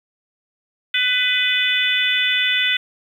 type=harmonic tone; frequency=499.3 Hz; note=B4; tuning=19 cents sharp; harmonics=3 / 4 / 5 / 6 / 7; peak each=-24 / -21 / -23 / -23 / -21 dBFS; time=0.94-2.77 s; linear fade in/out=5 ms; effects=8-bit